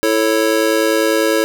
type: chord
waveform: square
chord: A major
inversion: second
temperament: just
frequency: 330 / 440 / 550 Hz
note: E4 / A4 / C#5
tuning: +2 / 0 / -14 cents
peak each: -18 dBFS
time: 0.03-1.44 s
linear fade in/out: 0 ms
effects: none